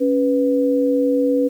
sine tone pair together, 277.2 / 493.9 Hz, C#4 / B4, 0 / 0 cents, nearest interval minor seventh, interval 1000 cents, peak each -17 dBFS, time 0-1.49 s, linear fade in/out 20 ms, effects 8-bit

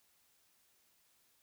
silence, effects white hiss -72 dBFS RMS until 1.42 s

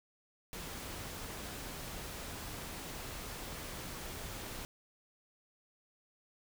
pink noise, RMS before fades -44 dBFS, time 0.53-4.65 s, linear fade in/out 0 ms, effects none

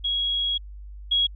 sine tone pair in turn, 3314 / 3314 Hz, G#7 / G#7, -4 / -4 cents, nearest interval unison, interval 0 cents, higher neither, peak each -22 / -18 dBFS, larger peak second, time 0.04-0.58 / 1.11-1.27 s, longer first, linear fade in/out 10 ms, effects added 50 Hz sine -37 dBFS peak until 1.35 s

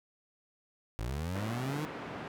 25% pulse linear sweep, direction up, 51.91 to 155.56 Hz, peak -30 dBFS, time 0.99-1.85 s, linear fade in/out 0 ms
pink band-pass noise, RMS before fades -42 dBFS, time 1.35-2.28 s, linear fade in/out 2 ms, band 160 to 1900 Hz, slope 12 dB/octave
effects none

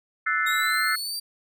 sine chord, F# half-diminished seventh, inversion third, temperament equal, 1318.5 / 1480 / 1760 / 2093 Hz, E6 / F#6 / A6 / C7, 0 / 0 / 0 / 0 cents, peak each -27 dBFS, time 0.26-0.96 s, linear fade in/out 10 ms
sawtooth exponential sweep, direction up, 3748 to 4709 Hz, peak -26 dBFS, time 0.46-1.2 s, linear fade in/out 10 ms
effects none

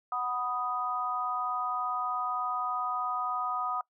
sine chord, B major, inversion second, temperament equal, 740 / 987.8 / 1244.5 Hz, F#5 / B5 / D#6, 0 / 0 / 0 cents, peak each -35 / -37 / -31 dBFS, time 0.12-3.81 s, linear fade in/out 2 ms, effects noise-tail reverb RT60 0.1 s tail -22 dB re dry

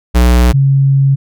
square / sine tone pair in turn, 60.8 / 137.04 Hz, B1 / C#3, -26 / -19 cents, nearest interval octave + major second, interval 1407 cents, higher second, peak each -6 dBFS, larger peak neither, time 0.14-0.53 / 0.53-1.16 s, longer second, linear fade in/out 20 ms, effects none

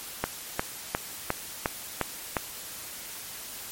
click train, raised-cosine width 0.5 ms, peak -9 dBFS, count 7, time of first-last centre 0.24-2.368 s, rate 2.82 Hz, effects white hiss -40 dBFS RMS until 3.71 s + MP3 64 kbps

